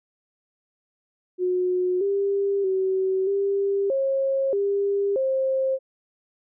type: tone with pitch steps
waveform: sine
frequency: 363.6 / 397.9 / 379.2 / 397 / 540 / 400.2 / 530 Hz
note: F#4 / G4 / F#4 / G4 / C#5 / G4 / C5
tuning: -30 / +26 / +43 / +22 / -45 / +36 / +22 cents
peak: -20 dBFS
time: 1.38-5.79 s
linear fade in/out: 50 ms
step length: 630 ms
effects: none